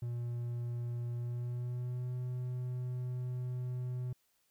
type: tone with pitch glide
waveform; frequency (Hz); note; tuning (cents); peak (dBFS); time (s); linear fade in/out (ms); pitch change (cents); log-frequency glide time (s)
triangle; 119.8 to 125.18; A#2 to B2; +48 to +24; -33; 0.02-4.13; 5; +76; 1.16-2.13
effects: white hiss -75 dBFS RMS until 4.5 s

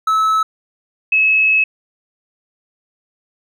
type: tone pair in turn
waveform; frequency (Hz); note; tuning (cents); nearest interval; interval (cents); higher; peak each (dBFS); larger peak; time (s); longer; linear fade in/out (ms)
triangle / sine; 1300 / 2582; E6 / E7; -24 / -37; octave; 1187; second; -10; neither; 0.07-0.43 / 1.12-1.64; second; 5
effects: none

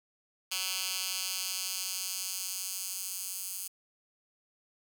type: tone with high-pass filter sweep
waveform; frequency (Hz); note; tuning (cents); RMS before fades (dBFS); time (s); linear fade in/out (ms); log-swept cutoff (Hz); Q
10% pulse; 187.3; F#3; +21; -36; 0.51-3.68; 10; 3400 to 8800; 0.98
effects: none

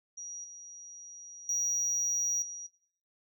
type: tone with level steps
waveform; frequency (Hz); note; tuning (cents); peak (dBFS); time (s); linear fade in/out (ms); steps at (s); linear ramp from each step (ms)
sine; 5760; F#8; -47; -39 / -45 / -26 / -39; 0.17-2.67; 10; 0.44 / 1.49 / 2.42; 2
effects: noise-tail reverb RT60 0.6 s tail -19 dB re dry + tanh soft clip ceiling -25 dBFS

